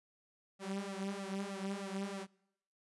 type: tone with flanger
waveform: sawtooth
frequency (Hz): 196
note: G3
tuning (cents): 0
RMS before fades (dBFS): -41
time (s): 0.59-2.27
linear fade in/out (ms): 50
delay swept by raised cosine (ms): 1.5 to 5.5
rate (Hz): 3.2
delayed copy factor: +0.85
effects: noise-tail reverb RT60 0.9 s tail -26 dB re dry + resampled to 24000 Hz